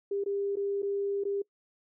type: tone with dropouts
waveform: sine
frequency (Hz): 400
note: G4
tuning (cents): +35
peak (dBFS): -28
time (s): 0.11-1.42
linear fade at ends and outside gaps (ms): 5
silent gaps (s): 0.239-0.26 / 0.557-0.568 / 0.821-0.828 / 1.238-1.251
effects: noise-tail reverb RT60 0.1 s tail -23 dB re dry